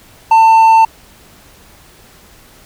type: tone with hard clipping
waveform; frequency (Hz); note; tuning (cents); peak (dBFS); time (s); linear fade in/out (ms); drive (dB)
sine; 895; A5; +29; -5; 0.31-0.85; 5; 3
effects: pink hiss -43 dBFS RMS until 2.65 s